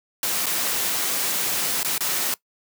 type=noise with dropouts; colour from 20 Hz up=white; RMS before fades=-24 dBFS; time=0.23-2.34 s; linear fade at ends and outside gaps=1 ms; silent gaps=0.459-0.466 / 1.831-1.847 / 1.98-2.007 s; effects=noise-tail reverb RT60 0.1 s tail -20 dB re dry + high-pass 150 Hz 12 dB/octave